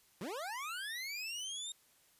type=linear sweep; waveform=25% pulse; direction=up; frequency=155.56 to 3713 Hz; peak=-36 dBFS; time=0.21-1.72 s; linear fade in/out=2 ms; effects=white hiss -68 dBFS RMS until 2.19 s + resampled to 32000 Hz